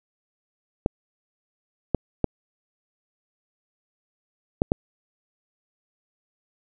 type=clicks; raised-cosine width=2 ms; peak=-6 dBFS; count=5; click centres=0.861 / 1.947 / 2.243 / 4.619 / 4.719 s; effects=none